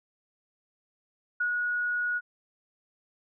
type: tone with ADSR envelope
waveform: sine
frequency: 1455 Hz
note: F#6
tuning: 29 cents flat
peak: -24 dBFS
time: 1.4-2.21 s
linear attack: 8 ms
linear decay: 88 ms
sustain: -2 dB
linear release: 41 ms
effects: none